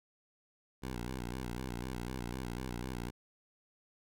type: tone with vibrato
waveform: 10% pulse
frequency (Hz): 61.74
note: B1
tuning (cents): 0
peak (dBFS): -30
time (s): 0.82-3.11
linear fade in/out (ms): 20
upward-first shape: square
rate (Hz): 4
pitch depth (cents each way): 80
effects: none